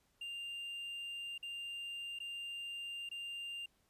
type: tone with dropouts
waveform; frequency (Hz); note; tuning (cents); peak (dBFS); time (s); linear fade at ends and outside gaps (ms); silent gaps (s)
triangle; 2794; F7; 0; -40; 0.21-3.66; 5; 1.38-1.427 / 2.189-2.201 / 3.091-3.113
effects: pink hiss -75 dBFS RMS until 3.89 s + resampled to 32000 Hz